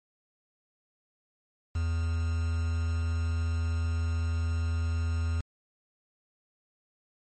triangle tone with quantisation, 82.7 Hz, E2, 6 cents sharp, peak -24 dBFS, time 1.75-5.41 s, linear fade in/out 5 ms, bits 7, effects MP3 32 kbps

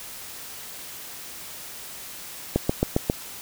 click train, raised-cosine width 2 ms, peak -6 dBFS, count 5, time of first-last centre 2.56-3.099 s, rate 7.42 Hz, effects white hiss -39 dBFS RMS until 3.41 s

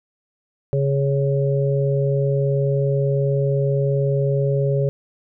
harmonic tone, 138.6 Hz, C#3, in tune, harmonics 1 / 3 / 4, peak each -18 / -23 / -24 dBFS, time 0.73-4.89 s, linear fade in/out 0 ms, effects none

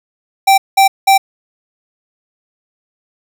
square tone bursts, 780 Hz, G5, 9 cents flat, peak -6 dBFS, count 3, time 0.47-1.18 s, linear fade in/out 10 ms, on 110 ms, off 190 ms, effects none

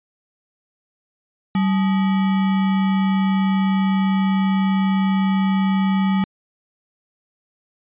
sine tone with sample-and-hold, 192.3 Hz, G3, 33 cents flat, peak -15 dBFS, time 1.55-6.24 s, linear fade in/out 2 ms, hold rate 1050 Hz, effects resampled to 8000 Hz

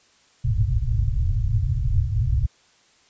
white low-pass noise, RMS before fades -21 dBFS, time 0.44-2.47 s, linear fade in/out 10 ms, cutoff 130 Hz, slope 96 dB/octave, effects white hiss -58 dBFS RMS until 3.09 s + resampled to 16000 Hz

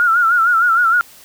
sine tone with vibrato, 1389 Hz, F6, 10 cents flat, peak -10 dBFS, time 0-1.01 s, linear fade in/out 0 ms, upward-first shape sine, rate 6.5 Hz, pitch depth 89 cents each way, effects white hiss -43 dBFS RMS until 1.24 s

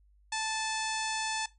harmonic tone with a mistuned harmonic, 879 Hz, A5, 2 cents flat, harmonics 1 / 2 / 3 / 4 / 5 / 6 / 7 / 8 / 9 / 10, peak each -35 / -38 / -40 / -41 / -42 / -43 / -43 / -44 / -45 / -45 dBFS, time 0.32-1.46 s, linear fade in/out 5 ms, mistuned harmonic 3, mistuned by -28 cents, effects noise-tail reverb RT60 0.2 s tail -17 dB re dry + added 50 Hz sine -60 dBFS peak until 1.58 s

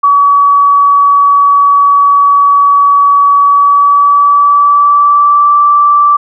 sine tone with pitch glide, 1136 to 1166.6 Hz, C#6 to D6, +42 to -12 cents, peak -3 dBFS, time 0.03-6.17 s, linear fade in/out 10 ms, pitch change +46 cents, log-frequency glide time 3.39-5.55 s, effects none

